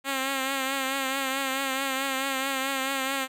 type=tone with vibrato; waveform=5% pulse; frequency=268.8 Hz; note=C4; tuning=47 cents sharp; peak=-15 dBFS; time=0.04-3.28 s; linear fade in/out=50 ms; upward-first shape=triangle; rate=4.6 Hz; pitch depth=50 cents each way; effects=none